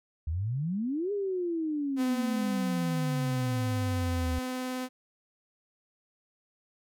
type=exponential two-way sweep; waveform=sine; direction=up then down; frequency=73.42 to 415.3 to 76.2 Hz; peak=-28 dBFS; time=0.27-4.39 s; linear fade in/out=5 ms; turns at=1.12 s
type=tone with vibrato; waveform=sawtooth; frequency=254.8 Hz; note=C4; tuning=46 cents flat; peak=-28 dBFS; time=1.96-4.89 s; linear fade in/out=50 ms; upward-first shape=sine; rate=19 Hz; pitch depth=8 cents each way
effects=none